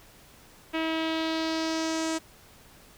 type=tone with low-pass filter sweep; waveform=sawtooth; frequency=321.8 Hz; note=E4; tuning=42 cents flat; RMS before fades=-29 dBFS; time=0.73-2.19 s; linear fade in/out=20 ms; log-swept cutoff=2700 to 7600 Hz; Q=2.4; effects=pink hiss -54 dBFS RMS until 2.97 s